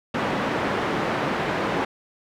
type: band-pass noise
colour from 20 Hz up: pink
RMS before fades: -25 dBFS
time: 0.14-1.85 s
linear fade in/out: 5 ms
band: 190 to 1900 Hz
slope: 12 dB/octave
effects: none